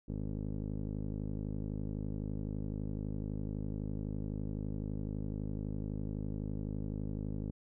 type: tone with low-pass filter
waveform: 15% pulse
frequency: 51.91 Hz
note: G#1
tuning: in tune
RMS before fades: -38 dBFS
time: 0.08-7.51 s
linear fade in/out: 10 ms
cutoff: 330 Hz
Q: 3
effects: none